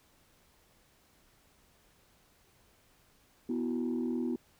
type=chord; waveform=sine; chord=B suspended fourth; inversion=none; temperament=equal; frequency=246.9 / 329.6 / 370 Hz; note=B3 / E4 / F#4; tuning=0 / 0 / 0 cents; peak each=-31 / -35 / -37 dBFS; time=3.49-4.36 s; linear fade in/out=5 ms; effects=tanh soft clip ceiling -25 dBFS + pink hiss -66 dBFS RMS until 4.59 s